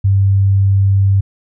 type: tone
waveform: sine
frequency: 98 Hz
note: G2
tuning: in tune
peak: -8 dBFS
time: 0.04-1.21 s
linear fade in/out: 10 ms
effects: none

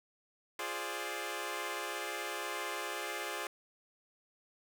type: chord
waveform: 10% pulse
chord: D half-diminished seventh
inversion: first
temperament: equal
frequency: 349.2 / 415.3 / 523.3 / 587.3 Hz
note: F4 / Ab4 / C5 / D5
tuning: 0 / 0 / 0 / 0 cents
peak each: -35 / -33 / -35 / -35 dBFS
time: 0.59-3.47 s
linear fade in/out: 2 ms
effects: none

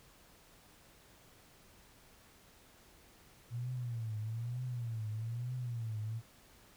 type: tone with vibrato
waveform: sine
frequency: 116.54 Hz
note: A#2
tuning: in tune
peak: -36 dBFS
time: 3.5-6.22 s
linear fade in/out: 50 ms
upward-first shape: triangle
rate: 1.1 Hz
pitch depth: 160 cents each way
effects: pink hiss -62 dBFS RMS until 6.76 s

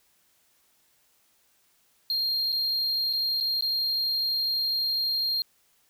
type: tone with dropouts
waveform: triangle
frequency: 4212 Hz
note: C8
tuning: 11 cents sharp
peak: -23 dBFS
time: 2.1-5.42 s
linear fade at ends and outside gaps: 1 ms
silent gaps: 2.521-2.526 / 3.129-3.134 / 3.402-3.408 / 3.609-3.623 s
effects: white hiss -66 dBFS RMS until 5.89 s

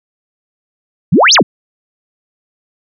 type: exponential two-way sweep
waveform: sine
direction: up then down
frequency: 130.81 to 6720 to 130.81 Hz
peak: -4 dBFS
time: 1.12-1.43 s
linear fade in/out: 10 ms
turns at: 1.34 s
effects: none

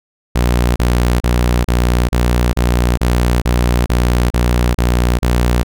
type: tone bursts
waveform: sawtooth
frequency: 60.3 Hz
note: B1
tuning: 41 cents flat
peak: -7 dBFS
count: 12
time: 0.35-5.633 s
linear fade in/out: 10 ms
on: 410 ms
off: 33 ms
effects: none

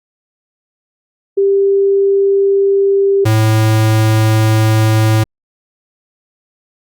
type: tone pair in turn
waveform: sine / square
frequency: 394.8 / 109.64 Hz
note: G4 / A2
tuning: +12 / -6 cents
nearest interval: octave + minor seventh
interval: 2218 cents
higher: first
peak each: -8 / -9 dBFS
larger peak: first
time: 1.37-3.25 / 3.25-5.24 s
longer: second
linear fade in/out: 10 ms
effects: Opus 32 kbps

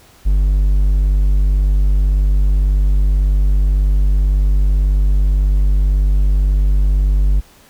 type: tone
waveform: triangle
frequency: 49.08 Hz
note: G1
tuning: 3 cents sharp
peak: -8 dBFS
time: 0.25-7.41 s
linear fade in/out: 20 ms
effects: pink hiss -47 dBFS RMS until 7.69 s

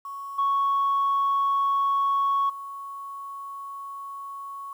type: tone with level steps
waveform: sine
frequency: 1109 Hz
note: C#6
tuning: in tune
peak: -33 / -19 / -34 dBFS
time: 0.05-4.73 s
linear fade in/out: 2 ms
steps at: 0.38 / 2.49 s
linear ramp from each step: 10 ms
effects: tanh soft clip ceiling -17 dBFS + 9-bit

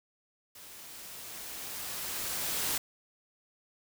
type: noise with level ramp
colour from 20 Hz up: white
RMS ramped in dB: -50 to -31 dBFS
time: 0.55-2.78 s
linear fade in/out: 5 ms
effects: none

